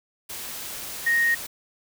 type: tone in noise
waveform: sine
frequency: 1864.7 Hz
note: A#6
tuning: in tune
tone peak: -18 dBFS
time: 1.06-1.35 s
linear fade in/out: 10 ms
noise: white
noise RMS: -35 dBFS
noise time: 0.29-1.47 s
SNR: +14 dB
effects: none